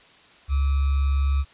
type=tone with sample-and-hold; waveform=sine; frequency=69.3 Hz; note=C#2; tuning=in tune; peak=-18 dBFS; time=0.48-1.45 s; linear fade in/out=50 ms; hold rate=1225 Hz; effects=white hiss -52 dBFS RMS until 1.53 s + resampled to 8000 Hz